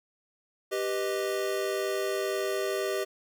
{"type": "chord", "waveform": "square", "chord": "G augmented", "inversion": "none", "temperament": "equal", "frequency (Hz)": [392, 493.9, 622.3], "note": ["G4", "B4", "D#5"], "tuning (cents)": [0, 0, 0], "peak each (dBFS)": [-31, -36, -34], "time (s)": [0.71, 3.05], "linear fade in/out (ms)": 20, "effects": []}